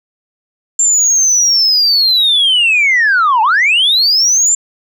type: linear two-way sweep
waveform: sine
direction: down then up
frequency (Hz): 7350 to 839 to 7350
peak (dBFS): -6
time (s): 0.79-4.55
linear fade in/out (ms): 5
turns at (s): 3.42
effects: tanh soft clip ceiling -5 dBFS